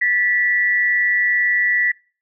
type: tone pair together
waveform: sine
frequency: 1760 / 1957.9 Hz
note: A6 / B6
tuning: 0 / -16 cents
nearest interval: major second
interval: 184 cents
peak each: -22 / -15 dBFS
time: 0.01-1.92 s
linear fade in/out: 10 ms
effects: noise-tail reverb RT60 0.4 s tail -25 dB re dry